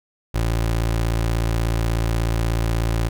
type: tone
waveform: 25% pulse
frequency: 56.5 Hz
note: A1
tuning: 47 cents sharp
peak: -15 dBFS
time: 0.34-3.09 s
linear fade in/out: 10 ms
effects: none